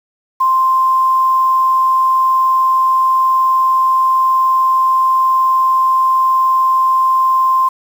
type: tone with quantisation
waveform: sine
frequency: 1046.5 Hz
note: C6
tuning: in tune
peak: -9 dBFS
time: 0.4-7.69 s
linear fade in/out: 10 ms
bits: 6
effects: none